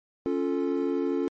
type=chord; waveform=triangle; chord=Db augmented; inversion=none; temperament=equal; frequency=277.2 / 349.2 / 440 Hz; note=Db4 / F4 / A4; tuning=0 / 0 / 0 cents; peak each=-26 / -27 / -28 dBFS; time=0.26-1.28 s; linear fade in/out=0 ms; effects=MP3 32 kbps